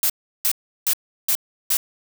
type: noise bursts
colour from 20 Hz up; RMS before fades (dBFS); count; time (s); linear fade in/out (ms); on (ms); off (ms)
blue; -19; 5; 0.03-1.77; 2; 68; 350
effects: none